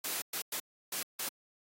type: noise bursts at uneven times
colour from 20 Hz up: white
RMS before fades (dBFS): -36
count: 5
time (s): 0.04-0.22 / 0.33-0.42 / 0.52-0.6 / 0.92-1.03 / 1.19-1.29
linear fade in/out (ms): 5
effects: high-pass 200 Hz 12 dB/octave + AAC 48 kbps